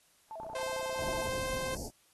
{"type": "tone with vibrato", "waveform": "sine", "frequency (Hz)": 758, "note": "F#5", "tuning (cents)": 42, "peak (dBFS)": -40, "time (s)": [0.31, 1.28], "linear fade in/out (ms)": 0, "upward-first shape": "square", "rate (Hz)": 11, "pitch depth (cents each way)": 260}
{"type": "click train", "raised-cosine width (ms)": 1, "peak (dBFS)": -35, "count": 27, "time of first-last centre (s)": [0.4, 1.258], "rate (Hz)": 30.3}
{"type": "tone", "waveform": "sawtooth", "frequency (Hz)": 522, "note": "C5", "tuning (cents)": -4, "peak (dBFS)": -31, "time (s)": [0.55, 1.75], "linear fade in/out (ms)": 2}
{"type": "band-stop noise", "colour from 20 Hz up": "pink", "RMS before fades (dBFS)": -41, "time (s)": [0.96, 1.91], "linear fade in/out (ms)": 50, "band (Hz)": [870, 4600], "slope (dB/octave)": 96}
{"effects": ["white hiss -67 dBFS RMS until 2.13 s", "AAC 32 kbps"]}